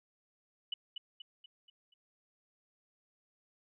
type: tone with echo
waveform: sine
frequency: 2966 Hz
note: F#7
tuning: 4 cents sharp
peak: -33 dBFS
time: 0.72-0.74 s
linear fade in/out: 5 ms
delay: 240 ms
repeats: 5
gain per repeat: -6 dB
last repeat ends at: 1.94 s
effects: none